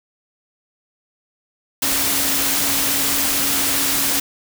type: tone in noise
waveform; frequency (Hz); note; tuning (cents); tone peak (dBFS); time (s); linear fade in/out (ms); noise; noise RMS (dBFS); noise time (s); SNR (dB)
sine; 277.2; C#4; 0; -30; 1.82-4.2; 5; white; -19; 1.82-4.2; -14
effects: none